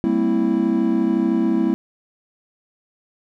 triangle chord, C dominant seventh, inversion second, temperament equal with one note detuned, 196 / 227.9 / 261.6 / 329.6 Hz, G3 / Bb3 / C4 / E4, 0 / -39 / 0 / 0 cents, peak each -22 / -19 / -21 / -18 dBFS, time 0.04-1.74 s, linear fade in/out 0 ms, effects none

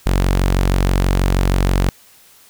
sawtooth tone, 46.25 Hz, F#1, in tune, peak -9 dBFS, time 0.06-1.89 s, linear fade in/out 0 ms, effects white hiss -48 dBFS RMS until 2.49 s

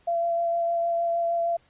sine tone with vibrato, 680 Hz, F5, 46 cents flat, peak -22 dBFS, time 0.07-1.57 s, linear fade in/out 10 ms, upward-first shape sine, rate 6.5 Hz, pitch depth 12 cents each way, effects pink hiss -62 dBFS RMS until 1.69 s + resampled to 8000 Hz

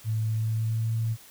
sine tone with pitch glide, 110 to 112.83 Hz, A2 to A2, 0 to +44 cents, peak -24 dBFS, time 0.04-1.17 s, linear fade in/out 50 ms, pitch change +44 cents, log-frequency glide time 0.27-0.95 s, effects white hiss -51 dBFS RMS until 1.3 s

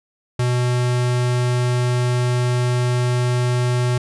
square tone, 123.47 Hz, B2, in tune, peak -17 dBFS, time 0.39-3.98 s, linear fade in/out 5 ms, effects resampled to 24000 Hz

